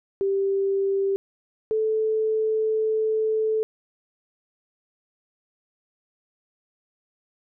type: tone pair in turn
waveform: sine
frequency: 392 / 437.1 Hz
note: G4 / A4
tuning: 0 / -11 cents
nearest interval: major second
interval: 189 cents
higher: second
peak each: -20 dBFS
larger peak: neither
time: 0.21-1.16 / 1.71-3.63 s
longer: second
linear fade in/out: 0 ms
effects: none